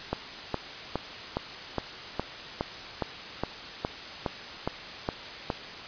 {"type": "click train", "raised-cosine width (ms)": 1, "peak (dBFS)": -13, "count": 14, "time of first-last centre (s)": [0.13, 5.502], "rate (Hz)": 2.42, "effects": ["white hiss -40 dBFS RMS until 5.87 s", "resampled to 11025 Hz"]}